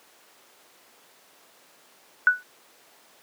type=tone with exponential decay; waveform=sine; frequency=1480 Hz; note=F#6; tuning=in tune; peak=-10 dBFS; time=2.27-2.43 s; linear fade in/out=1 ms; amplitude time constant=33 ms; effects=pink hiss -55 dBFS RMS until 3.22 s + high-pass 400 Hz 12 dB/octave